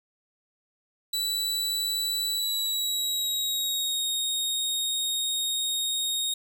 sawtooth tone with pitch glide, 3951 to 3729 Hz, B7 to A#7, 0 to 0 cents, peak -23 dBFS, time 1.13-6.34 s, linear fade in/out 5 ms, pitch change -100 cents, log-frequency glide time 2.3-4.07 s, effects none

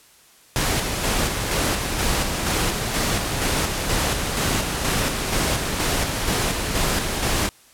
pink noise with tremolo, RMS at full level -21 dBFS, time 0.56-7.49 s, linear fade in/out 0 ms, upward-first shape square, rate 2.1 Hz, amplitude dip 35%, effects white hiss -52 dBFS RMS until 7.73 s + low-pass 12000 Hz 12 dB/octave

